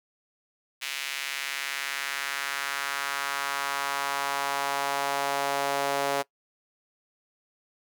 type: tone with high-pass filter sweep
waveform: sawtooth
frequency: 140 Hz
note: C#3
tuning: 18 cents sharp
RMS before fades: -30 dBFS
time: 0.81-6.23 s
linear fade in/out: 20 ms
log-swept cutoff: 2500 to 560 Hz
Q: 1.6
effects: noise-tail reverb RT60 0.1 s tail -21 dB re dry